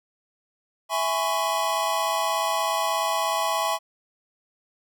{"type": "chord", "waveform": "square", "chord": "C# minor seventh", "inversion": "first", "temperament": "equal with one note detuned", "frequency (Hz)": [659.3, 830.6, 1012, 1108.7], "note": ["E5", "G#5", "B5", "C#6"], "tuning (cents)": [0, 0, 42, 0], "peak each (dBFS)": -29, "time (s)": [0.89, 3.79], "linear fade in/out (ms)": 50, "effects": []}